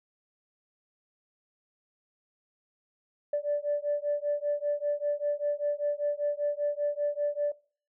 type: beating tone pair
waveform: sine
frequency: 582 / 587.1 Hz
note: D5 / D5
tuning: -16 / -1 cents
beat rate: 5.1 Hz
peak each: -29 / -29 dBFS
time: 3.33-7.52 s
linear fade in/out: 5 ms
effects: noise-tail reverb RT60 0.4 s tail -20 dB re dry + tanh soft clip ceiling -20 dBFS